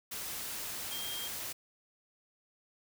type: tone in noise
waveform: sine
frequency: 3209 Hz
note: G7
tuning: 40 cents sharp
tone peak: -40 dBFS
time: 0.91-1.28 s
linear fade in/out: 10 ms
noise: white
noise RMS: -40 dBFS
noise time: 0.11-1.53 s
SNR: -3 dB
effects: none